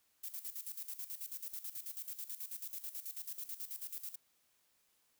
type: noise with tremolo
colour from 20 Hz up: violet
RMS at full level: -43 dBFS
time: 0.23-4.16 s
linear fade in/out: 10 ms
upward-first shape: square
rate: 9.2 Hz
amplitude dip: 75%
effects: white hiss -75 dBFS RMS until 5.19 s